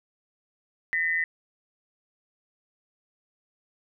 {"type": "tone pair together", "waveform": "sine", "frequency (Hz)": [1833, 1999.2], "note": ["A#6", "B6"], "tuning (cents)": [-30, 21], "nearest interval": "major second", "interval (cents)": 151, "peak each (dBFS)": -26, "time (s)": [0.93, 1.24], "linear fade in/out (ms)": 0, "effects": []}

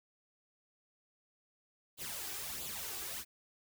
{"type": "noise with flanger", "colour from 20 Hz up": "white", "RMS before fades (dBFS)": -42, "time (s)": [1.97, 3.25], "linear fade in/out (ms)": 50, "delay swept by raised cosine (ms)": [0.26, 2.66], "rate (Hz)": 1.5, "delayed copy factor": 0.65, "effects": []}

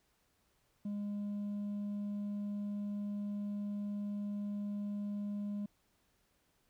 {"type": "tone with hard clipping", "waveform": "triangle", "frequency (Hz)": 204.8, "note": "G#3", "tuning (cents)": -24, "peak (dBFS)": -35, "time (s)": [0.85, 5.66], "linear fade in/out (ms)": 5, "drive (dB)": 1, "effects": ["pink hiss -75 dBFS RMS until 6.69 s"]}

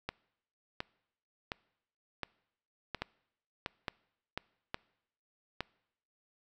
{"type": "two click trains", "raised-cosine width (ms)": 0.3, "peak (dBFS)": [-18, -19], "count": [4, 7], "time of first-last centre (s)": [[3.02, 5.606], [0.09, 4.376]], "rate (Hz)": [1.16, 1.4], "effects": ["noise-tail reverb RT60 0.8 s tail -24 dB re dry"]}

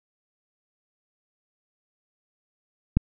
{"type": "click", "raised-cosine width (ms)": 5, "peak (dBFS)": -6, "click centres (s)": 2.97, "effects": []}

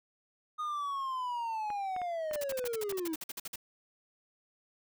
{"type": "linear sweep", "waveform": "triangle", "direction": "down", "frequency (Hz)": [1240, 304.8], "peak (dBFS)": -31, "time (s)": [0.58, 3.16], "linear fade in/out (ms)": 20}
{"type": "clicks", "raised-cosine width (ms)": 0.5, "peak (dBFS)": -29, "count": 9, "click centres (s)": [1.703, 1.964, 2.017, 2.312, 2.359, 2.522, 2.591, 2.642, 2.924]}
{"type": "noise bursts", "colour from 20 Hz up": "white", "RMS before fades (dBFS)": -40, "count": 16, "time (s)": [2.33, 3.559], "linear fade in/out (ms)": 5, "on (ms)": 29, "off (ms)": 51}
{"effects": []}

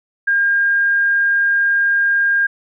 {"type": "tone", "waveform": "sine", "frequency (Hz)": 1611, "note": "G6", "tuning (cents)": 47, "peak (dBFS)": -12, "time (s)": [0.27, 2.47], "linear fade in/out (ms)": 10, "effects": []}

